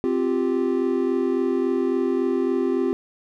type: chord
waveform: triangle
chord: C suspended fourth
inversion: none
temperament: just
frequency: 261.6 / 348.8 / 392.4 Hz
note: C4 / F4 / G4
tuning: 0 / -2 / +2 cents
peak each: -22 dBFS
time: 0.04-2.93 s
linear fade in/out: 0 ms
effects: none